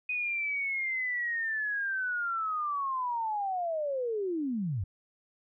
sine linear sweep, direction down, 2500 to 83 Hz, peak -29 dBFS, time 0.09-4.84 s, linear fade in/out 5 ms, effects none

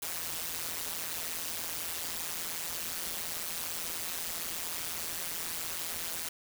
white noise with amplitude modulation, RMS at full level -33 dBFS, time 0.02-6.29 s, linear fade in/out 5 ms, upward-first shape sine, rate 167 Hz, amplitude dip 90%, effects none

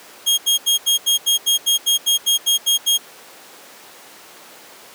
sawtooth tone bursts, 3254 Hz, G#7, 36 cents flat, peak -10 dBFS, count 14, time 0.26-2.98 s, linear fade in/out 20 ms, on 120 ms, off 80 ms, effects pink hiss -41 dBFS RMS until 4.94 s + high-pass 400 Hz 12 dB/octave

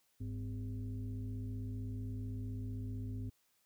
sine tone with frequency modulation, 103.83 Hz, G#2, in tune, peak -38 dBFS, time 0.2-3.3 s, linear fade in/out 10 ms, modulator 152 Hz, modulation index 0.87, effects white hiss -75 dBFS RMS until 3.65 s

